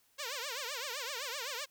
5% pulse tone with vibrato, 523.3 Hz, C5, in tune, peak -26 dBFS, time 0.18-1.66 s, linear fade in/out 20 ms, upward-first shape triangle, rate 7.8 Hz, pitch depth 280 cents each way, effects white hiss -70 dBFS RMS until 1.7 s

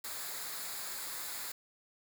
white noise with comb filter, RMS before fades -41 dBFS, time 0.04-1.52 s, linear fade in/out 5 ms, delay 0.34 ms, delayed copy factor -0.6, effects none

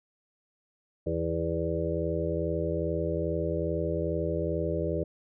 harmonic tone with a mistuned harmonic, 82.41 Hz, E2, in tune, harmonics 1 / 2 / 4 / 5 / 6 / 7, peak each -34 / -34 / -34 / -34 / -34 / -34 dBFS, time 1.06-5.04 s, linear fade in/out 10 ms, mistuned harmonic 7, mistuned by +27 cents, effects none

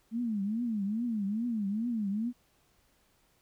sine tone with vibrato, 218 Hz, A3, 16 cents flat, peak -29 dBFS, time 0.11-2.33 s, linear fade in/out 50 ms, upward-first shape triangle, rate 2.4 Hz, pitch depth 220 cents each way, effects pink hiss -69 dBFS RMS until 3.41 s

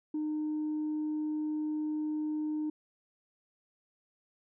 sine tone, 305.5 Hz, D#4, 32 cents flat, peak -29 dBFS, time 0.14-2.7 s, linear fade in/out 5 ms, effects tanh soft clip ceiling -28 dBFS

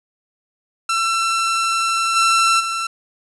sawtooth tone with level steps, 1344 Hz, E6, 33 cents sharp, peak -13 / -9 / -17 dBFS, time 0.89-2.87 s, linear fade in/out 5 ms, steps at 2.15 / 2.59 s, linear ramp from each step 20 ms, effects resampled to 24000 Hz + 8-bit

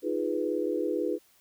sine chord, F half-diminished seventh, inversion third, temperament equal, 311.1 / 349.2 / 415.3 / 493.9 Hz, Eb4 / F4 / Ab4 / Cb5, 0 / 0 / 0 / 0 cents, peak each -32 dBFS, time 0.02-1.19 s, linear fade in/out 50 ms, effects white hiss -63 dBFS RMS until 1.4 s

